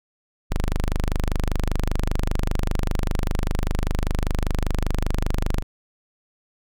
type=tone; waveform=sawtooth; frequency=25.08 Hz; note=G0; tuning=41 cents sharp; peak=-16 dBFS; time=0.5-5.63 s; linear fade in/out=20 ms; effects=none